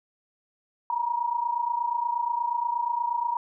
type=tone pair together; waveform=sine; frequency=930.6 / 959 Hz; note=A#5 / A#5; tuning=-3 / +49 cents; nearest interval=minor second; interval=52 cents; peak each=-29 / -26 dBFS; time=0.9-3.37 s; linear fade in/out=2 ms; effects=none